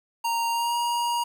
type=tone with pitch glide; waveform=square; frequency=929 to 949.1 Hz; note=A#5 to A#5; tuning=-6 to +31 cents; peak=-24 dBFS; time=0.24-1.24 s; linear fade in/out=10 ms; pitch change=+37 cents; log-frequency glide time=0.5-0.76 s; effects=9-bit